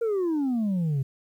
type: exponential sweep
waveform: sine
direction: down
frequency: 474.8 to 130 Hz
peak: -20 dBFS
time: 0.01-1.03 s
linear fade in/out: 10 ms
effects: tanh soft clip ceiling -22 dBFS + 10-bit